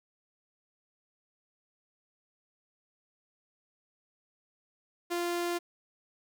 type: tone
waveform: sawtooth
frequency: 347.3 Hz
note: F4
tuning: 10 cents flat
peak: -26 dBFS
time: 5.1-5.59 s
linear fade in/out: 20 ms
effects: none